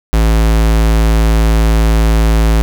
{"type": "tone", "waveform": "square", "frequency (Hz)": 55, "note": "A1", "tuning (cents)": 0, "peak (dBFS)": -8, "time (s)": [0.13, 2.62], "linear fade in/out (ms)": 0, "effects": []}